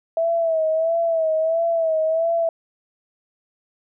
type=tone with vibrato; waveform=sine; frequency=652 Hz; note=E5; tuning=19 cents flat; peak=-17 dBFS; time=0.17-2.49 s; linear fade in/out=2 ms; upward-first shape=sine; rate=1.5 Hz; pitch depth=55 cents each way; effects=none